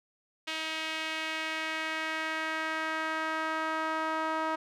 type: tone with band-pass filter sweep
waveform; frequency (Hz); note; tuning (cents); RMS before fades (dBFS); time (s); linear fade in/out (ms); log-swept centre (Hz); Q
sawtooth; 317.6; D#4; +36; -33; 0.47-4.56; 10; 2900 to 1100; 1.7
effects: none